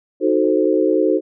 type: chord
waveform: sine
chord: D# diminished seventh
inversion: none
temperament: equal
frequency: 311.1 / 370 / 440 / 523.3 Hz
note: D#4 / F#4 / A4 / C5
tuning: 0 / 0 / 0 / 0 cents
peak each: -18 / -18 / -19 / -20 dBFS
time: 0.2-1.21 s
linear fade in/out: 50 ms
effects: none